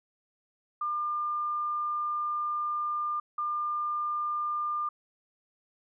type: tone bursts at uneven times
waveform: sine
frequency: 1200 Hz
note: D6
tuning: 37 cents sharp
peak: -28 dBFS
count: 2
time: 0.81-3.2 / 3.38-4.89 s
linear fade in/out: 5 ms
effects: none